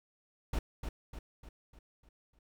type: noise with echo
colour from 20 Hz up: brown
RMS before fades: -32 dBFS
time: 0.53-0.59 s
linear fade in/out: 5 ms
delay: 300 ms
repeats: 6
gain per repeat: -6 dB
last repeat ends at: 2.39 s
effects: none